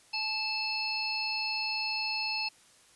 harmonic tone with a mistuned harmonic, 863 Hz, A5, 34 cents flat, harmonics 1 / 3 / 5 / 6, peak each -39 / -34 / -34 / -37 dBFS, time 0.13-2.49 s, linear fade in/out 10 ms, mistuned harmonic 3, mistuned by +27 cents, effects white hiss -60 dBFS RMS until 2.95 s + resampled to 24000 Hz

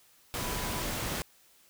sine tone in noise, 990 Hz, B5, 4 cents sharp, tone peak -42 dBFS, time 0.39-0.82 s, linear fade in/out 0 ms, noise pink, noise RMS -34 dBFS, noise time 0.34-1.22 s, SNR -11 dB, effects white hiss -62 dBFS RMS until 1.69 s

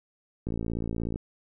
click train, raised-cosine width 3 ms, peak -19 dBFS, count 40, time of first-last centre 0.47-1.159 s, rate 56.6 Hz, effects none

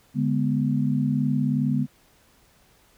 sine chord, G# diminished, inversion second, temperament equal with one note detuned, 144.81 / 207.7 / 246.9 Hz, D3 / G#3 / B3, -24 / 0 / 0 cents, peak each -24 / -26 / -24 dBFS, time 0.14-1.87 s, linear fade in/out 50 ms, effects pink hiss -59 dBFS RMS until 2.97 s

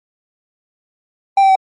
triangle tone with pitch steps, 786 / 775.2 / 764.5 Hz, G5 / G5 / G5, +4 / -20 / -44 cents, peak -5 dBFS, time 1.37-1.556 s, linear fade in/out 5 ms, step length 62 ms, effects MP3 48 kbps

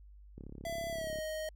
click train, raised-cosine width 3 ms, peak -34 dBFS, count 29, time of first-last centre 0.38-1.187 s, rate 34.7 Hz
square tone with pitch glide, 670 to 625.1 Hz, E5 to D#5, +28 to +8 cents, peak -37 dBFS, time 0.65-1.49 s, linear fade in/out 2 ms, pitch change -120 cents, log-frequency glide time 0.9-1.12 s
effects added 50 Hz sine -52 dBFS peak until 1.55 s

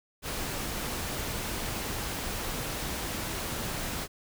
pink noise, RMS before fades -34 dBFS, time 0.22-4.08 s, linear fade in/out 50 ms, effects none

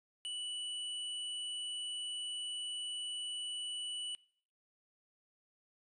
square tone, 2960 Hz, F#7, in tune, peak -39 dBFS, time 0.25-4.15 s, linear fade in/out 0 ms, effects noise-tail reverb RT60 0.5 s tail -21 dB re dry + resampled to 24000 Hz

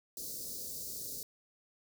white band-stop noise, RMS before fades -42 dBFS, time 0.17-1.23 s, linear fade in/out 2 ms, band 570 to 4300 Hz, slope 48 dB/octave, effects none

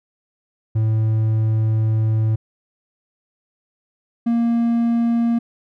triangle tone pair in turn, 110 / 233.5 Hz, A2 / A#3, 0 / +3 cents, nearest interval octave + minor second, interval 1303 cents, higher second, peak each -13 dBFS, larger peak neither, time 0.75-2.36 / 4.26-5.39 s, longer first, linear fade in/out 10 ms, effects none

